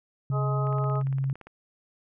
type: tone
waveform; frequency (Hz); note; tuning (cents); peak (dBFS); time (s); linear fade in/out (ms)
sine; 134.9; C#3; -47; -24; 0.3-1.33; 2
type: harmonic tone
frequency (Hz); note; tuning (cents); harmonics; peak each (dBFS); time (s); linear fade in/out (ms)
210; G#3; +19; 2 / 3 / 4 / 5 / 6; -35 / -35 / -38 / -43 / -33; 0.31-1.03; 50
type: click train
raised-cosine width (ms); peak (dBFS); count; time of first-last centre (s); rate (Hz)
0.5; -31; 15; 0.67-1.47; 17.5
effects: none